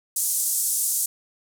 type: band-pass noise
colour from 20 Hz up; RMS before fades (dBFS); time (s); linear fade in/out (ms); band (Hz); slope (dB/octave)
pink; -24; 0.16-1.06; 5; 7400 to 13000; 24
effects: none